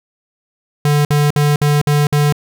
square tone bursts, 146.83 Hz, D3, in tune, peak -11 dBFS, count 6, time 0.85-2.325 s, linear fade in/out 2 ms, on 200 ms, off 55 ms, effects none

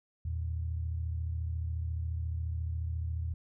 sine tone pair together, 81 / 115.25 Hz, E2 / A#2, -30 / -19 cents, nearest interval tritone, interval 611 cents, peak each -32 / -40 dBFS, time 0.25-3.34 s, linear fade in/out 5 ms, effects none

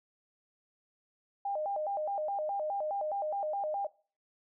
sine tone with vibrato, 700 Hz, F5, 4 cents sharp, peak -31 dBFS, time 1.45-3.87 s, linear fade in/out 5 ms, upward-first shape square, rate 4.8 Hz, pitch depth 230 cents each way, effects noise-tail reverb RT60 0.4 s tail -21 dB re dry

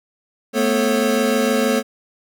square tone cluster, 221.1 / 247.5 / 438.8 / 543 Hz, A3 / B3 / A4 / C#5, +9 / +4 / -5 / -36 cents, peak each -22 dBFS, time 0.53-1.83 s, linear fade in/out 50 ms, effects none

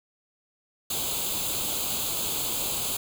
white noise with comb filter, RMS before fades -29 dBFS, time 0.9-2.97 s, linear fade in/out 5 ms, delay 0.27 ms, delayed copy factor +0.8, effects none

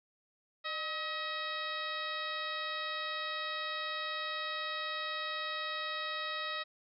harmonic tone with a mistuned harmonic, 636 Hz, D#5, 38 cents sharp, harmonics 1 / 2 / 3 / 4 / 5 / 6 / 7 / 8, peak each -45 / -40 / -41 / -46 / -49 / -41 / -51 / -51 dBFS, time 0.64-6.64 s, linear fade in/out 20 ms, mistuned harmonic 1, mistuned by -74 cents, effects none

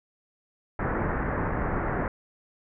pink low-pass noise, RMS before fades -28 dBFS, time 0.79-2.08 s, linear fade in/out 2 ms, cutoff 1900 Hz, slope 48 dB/octave, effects none

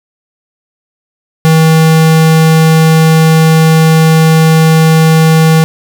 square tone, 160 Hz, D#3, 49 cents sharp, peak -4 dBFS, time 1.45-5.64 s, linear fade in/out 0 ms, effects none

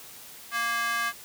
square tone with high-pass filter, 233.1 Hz, A#3, in tune, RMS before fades -28 dBFS, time 0.51-1.13 s, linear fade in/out 50 ms, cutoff 1400 Hz, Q 3.7, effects white hiss -46 dBFS RMS until 1.24 s + high-pass 60 Hz 12 dB/octave

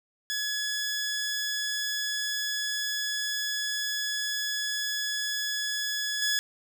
15% pulse tone with level steps, 1694 Hz, G#6, 34 cents sharp, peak -22 / -18 dBFS, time 0.3-6.39 s, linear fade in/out 0 ms, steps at 6.22 s, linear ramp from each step 2 ms, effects none

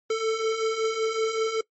square beating tone pair, 440 / 445.3 Hz, A4 / A4, 0 / +21 cents, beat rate 5.3 Hz, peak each -30 / -25 dBFS, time 0.1-1.61 s, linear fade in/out 5 ms, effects noise-tail reverb RT60 0.1 s tail -22 dB re dry + MP3 32 kbps

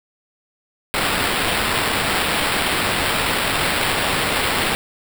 blue noise with sample-and-hold, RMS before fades -20 dBFS, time 0.94-4.75 s, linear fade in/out 0 ms, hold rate 6300 Hz, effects none

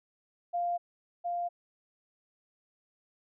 sine tone with echo, 698 Hz, F5, 1 cent flat, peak -28 dBFS, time 0.53-0.78 s, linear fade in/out 20 ms, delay 710 ms, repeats 1, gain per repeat -2 dB, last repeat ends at 1.49 s, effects none

